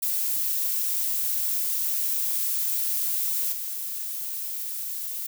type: noise with level steps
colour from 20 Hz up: violet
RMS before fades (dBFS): -26 / -32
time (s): 0.02-5.27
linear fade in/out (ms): 10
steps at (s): 3.52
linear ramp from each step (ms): 10
effects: none